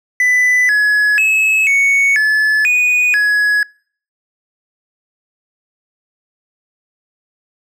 triangle tone with pitch steps, 1994 / 1690 / 2584 / 2222 / 1725 / 2473 / 1680 Hz, B6 / G#6 / E7 / C#7 / A6 / D#7 / G#6, +16 / +30 / -35 / +4 / -35 / -11 / +19 cents, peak -8 dBFS, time 0.2-3.63 s, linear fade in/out 2 ms, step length 490 ms, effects noise-tail reverb RT60 0.5 s tail -25 dB re dry

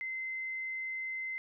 sine tone, 2065 Hz, C7, 23 cents flat, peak -35 dBFS, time 0.01-1.38 s, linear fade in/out 0 ms, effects none

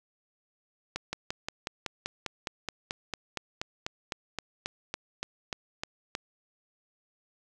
slowing click train, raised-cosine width 0.2 ms, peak -15 dBFS, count 23, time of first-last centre 0.96-6.151 s, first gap 170 ms, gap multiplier 1.03, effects none

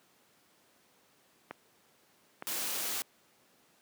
clicks, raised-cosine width 0.5 ms, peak -24 dBFS, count 2, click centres 1.51 / 2.424 s
white noise, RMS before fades -35 dBFS, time 2.47-3.02 s, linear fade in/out 0 ms
effects pink hiss -66 dBFS RMS until 3.81 s + high-pass 200 Hz 12 dB/octave

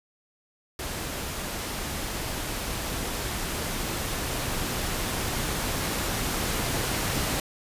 pink noise with level ramp, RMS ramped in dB -33 to -27 dBFS, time 0.79-7.4 s, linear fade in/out 2 ms, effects resampled to 32000 Hz

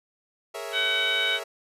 sawtooth chord, A# half-diminished seventh, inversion third, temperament equal, 415.3 / 466.2 / 554.4 / 659.3 Hz, G#4 / A#4 / C#5 / E5, 0 / 0 / 0 / 0 cents, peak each -35 / -35 / -36 / -33 dBFS, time 0.54-1.44 s, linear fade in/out 10 ms
harmonic tone, 754 Hz, F#5, 32 cents sharp, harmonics 2 / 3 / 4 / 5, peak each -28 / -28 / -28 / -28 dBFS, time 0.72-1.4 s, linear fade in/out 50 ms
effects resampled to 32000 Hz

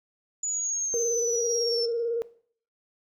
sine exponential sweep, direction down, 6950 to 5350 Hz, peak -26 dBFS, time 0.43-1.86 s, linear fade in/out 5 ms
sine tone with vibrato, 466.2 Hz, A#4, in tune, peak -24 dBFS, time 0.94-2.22 s, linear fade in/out 0 ms, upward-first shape square, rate 18 Hz, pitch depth 30 cents each way
effects noise-tail reverb RT60 0.5 s tail -18 dB re dry + tanh soft clip ceiling -16 dBFS

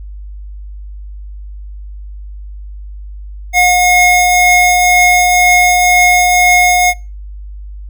square tone pair together, 720 / 2158 Hz, F#5 / C#7, -47 / -47 cents, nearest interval octave + perfect fifth, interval 1900 cents, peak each -10 dBFS, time 3.53-6.94 s, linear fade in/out 50 ms, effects noise-tail reverb RT60 0.3 s tail -26 dB re dry + added 50 Hz sine -25 dBFS peak until 7.89 s

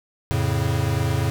square chord, F augmented, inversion none, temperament equal, 87.31 / 110 / 138.59 Hz, F2 / A2 / C#3, 0 / 0 / 0 cents, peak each -26 / -24 / -25 dBFS, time 0.31-1.3 s, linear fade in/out 0 ms, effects none

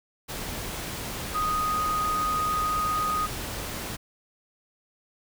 sine tone in noise, 1244.5 Hz, D#6, in tune, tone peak -24 dBFS, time 1.34-3.27 s, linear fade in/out 20 ms, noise pink, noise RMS -34 dBFS, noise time 0.28-3.97 s, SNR +7 dB, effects none

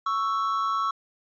triangle tone pair together, 1111 / 1321.2 Hz, C#6 / E6, +4 / +4 cents, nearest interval minor third, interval 300 cents, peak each -24 / -25 dBFS, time 0.06-0.91 s, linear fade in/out 5 ms, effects resampled to 16000 Hz

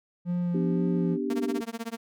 triangle tone with vibrato, 174.61 Hz, F3, in tune, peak -23 dBFS, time 0.25-1.18 s, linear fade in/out 50 ms, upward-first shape sine, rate 2 Hz, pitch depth 19 cents each way
sine chord, G major, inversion first, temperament equal, 246.9 / 293.7 / 392 Hz, B3 / D4 / G4, 0 / 0 / 0 cents, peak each -31 dBFS, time 0.54-1.61 s, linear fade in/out 5 ms
sawtooth tone with tremolo, 229.4 Hz, A#3, 28 cents flat, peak -26 dBFS, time 1.3-1.97 s, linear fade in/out 2 ms, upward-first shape sine, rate 16 Hz, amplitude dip 100%
effects none

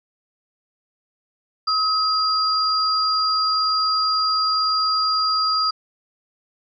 sine tone pair together, 1275 / 4794 Hz, D#6 / D8, +42 / +35 cents, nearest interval octave + major seventh, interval 2293 cents, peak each -20 dBFS, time 1.67-5.71 s, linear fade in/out 10 ms, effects none

